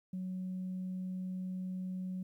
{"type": "tone", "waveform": "sine", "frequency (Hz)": 185, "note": "F#3", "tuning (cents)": 0, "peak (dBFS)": -35, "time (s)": [0.13, 2.23], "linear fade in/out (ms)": 5, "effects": ["tanh soft clip ceiling -33 dBFS", "12-bit"]}